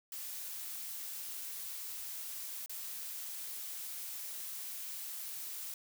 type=noise with dropouts; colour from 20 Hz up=blue; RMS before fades=-43 dBFS; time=0.12-5.74 s; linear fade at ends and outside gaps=2 ms; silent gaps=2.661-2.695 s; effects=none